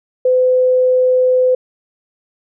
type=tone; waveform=sine; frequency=508 Hz; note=B4; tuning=49 cents sharp; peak=-9 dBFS; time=0.25-1.55 s; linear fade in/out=5 ms; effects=none